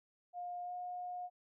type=tone with pitch glide; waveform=sine; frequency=710 to 718.2 Hz; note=F5 to F5; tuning=+28 to +48 cents; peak=-40 dBFS; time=0.33-1.3 s; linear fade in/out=50 ms; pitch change=+20 cents; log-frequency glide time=0.63-0.73 s; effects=none